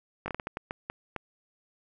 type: slowing click train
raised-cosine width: 0.5 ms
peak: -18 dBFS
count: 10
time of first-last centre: 0.26-1.163 s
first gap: 20 ms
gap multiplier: 1.38
effects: none